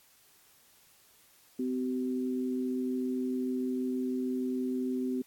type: tone pair together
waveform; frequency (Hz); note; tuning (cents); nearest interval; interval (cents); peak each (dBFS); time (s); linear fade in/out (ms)
sine; 255.2 / 381.7; C4 / G4; -43 / -46; perfect fifth; 697; -30 / -36; 1.59-5.22; 5
effects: white hiss -62 dBFS RMS until 5.26 s + AAC 64 kbps